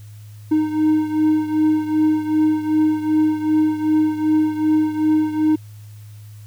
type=beating tone pair; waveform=triangle; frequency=308.5 / 311.1 Hz; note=D#4 / D#4; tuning=-15 / 0 cents; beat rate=2.6 Hz; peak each=-14 / -19 dBFS; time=0.51-5.56 s; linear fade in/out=10 ms; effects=added 105 Hz sine -36 dBFS peak until 6.46 s + white hiss -53 dBFS RMS until 6.46 s